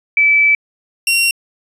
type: tone pair in turn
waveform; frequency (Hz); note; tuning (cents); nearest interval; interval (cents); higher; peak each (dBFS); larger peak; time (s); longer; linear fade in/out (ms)
sine / sawtooth; 2309 / 2746; D7 / F7; -30 / -30; minor third; 300; second; -8; neither; 0.17-0.55 / 1.07-1.31; first; 2
effects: resampled to 32000 Hz